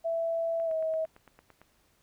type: tone with pitch glide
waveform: sine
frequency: 663 to 639.7 Hz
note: E5 to D#5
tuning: +10 to +48 cents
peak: -27 dBFS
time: 0.04-1.06 s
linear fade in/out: 20 ms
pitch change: -62 cents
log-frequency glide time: 0.65-0.72 s
type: click train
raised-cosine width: 0.5 ms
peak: -37 dBFS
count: 10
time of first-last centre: 0.6-1.616 s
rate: 8.86 Hz
effects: pink hiss -68 dBFS RMS until 2.02 s